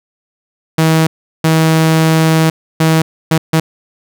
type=tone bursts at uneven times; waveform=sawtooth; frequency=160.3 Hz; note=E3; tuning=48 cents flat; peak=-4 dBFS; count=5; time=0.78-1.07 / 1.44-2.5 / 2.8-3.02 / 3.31-3.38 / 3.53-3.6 s; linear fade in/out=5 ms; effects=none